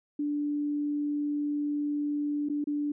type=tone with dropouts; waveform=sine; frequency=292.8 Hz; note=D4; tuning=5 cents flat; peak=-27 dBFS; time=0.19-2.92 s; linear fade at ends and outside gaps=5 ms; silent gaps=2.488-2.497 / 2.642-2.671 s; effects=none